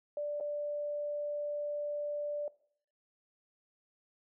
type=tone with dropouts; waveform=sine; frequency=587.3 Hz; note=D5; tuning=in tune; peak=-33 dBFS; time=0.17-2.48 s; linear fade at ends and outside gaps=2 ms; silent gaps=0.401-0.408 s; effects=noise-tail reverb RT60 0.6 s tail -20 dB re dry